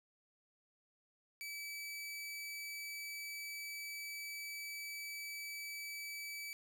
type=tone; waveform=sawtooth; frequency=2300 Hz; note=D7; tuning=37 cents flat; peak=-40 dBFS; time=1.41-6.53 s; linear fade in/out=0 ms; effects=none